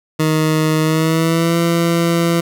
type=tone with pitch glide; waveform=20% pulse; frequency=156.6 to 168.81 Hz; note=D#3 to E3; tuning=+11 to +41 cents; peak=-8 dBFS; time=0.19-2.41 s; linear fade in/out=10 ms; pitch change=+130 cents; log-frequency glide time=0.82-1.58 s; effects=none